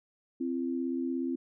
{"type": "tone pair together", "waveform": "sine", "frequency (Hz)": [261.6, 338.5], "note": ["C4", "E4"], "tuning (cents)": [0, 46], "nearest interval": "major third", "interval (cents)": 446, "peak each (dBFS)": [-31, -34], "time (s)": [0.4, 1.36], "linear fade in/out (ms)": 10, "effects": []}